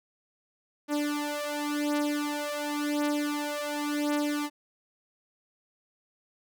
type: beating tone pair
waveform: sawtooth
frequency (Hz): 293.7 / 294.62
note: D4 / D4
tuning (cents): 0 / +6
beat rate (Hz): 0.92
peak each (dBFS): -27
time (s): 0.88-4.5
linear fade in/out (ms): 50
effects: none